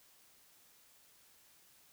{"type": "silence", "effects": ["white hiss -65 dBFS RMS until 1.92 s"]}